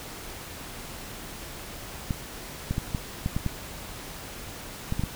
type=clicks; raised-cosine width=5 ms; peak=-14 dBFS; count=10; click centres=2.108 / 2.71 / 2.781 / 2.948 / 3.261 / 3.365 / 3.463 / 4.924 / 4.995 / 5.037 s; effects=pink hiss -40 dBFS RMS until 5.15 s